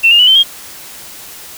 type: tone with pitch steps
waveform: sine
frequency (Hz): 2699 / 2825 / 2957 / 3095 / 3239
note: E7 / F7 / F#7 / G7 / G#7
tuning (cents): +40 / +19 / -2 / -23 / -44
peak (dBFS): -4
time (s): 0.03-0.435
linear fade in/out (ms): 20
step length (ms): 81
effects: white hiss -32 dBFS RMS until 1.57 s